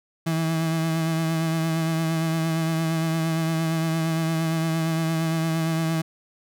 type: tone with vibrato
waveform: 35% pulse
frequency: 162.3 Hz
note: E3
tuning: 27 cents flat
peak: -20 dBFS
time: 0.26-6.02 s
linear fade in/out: 10 ms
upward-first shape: triangle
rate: 8.7 Hz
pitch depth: 31 cents each way
effects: none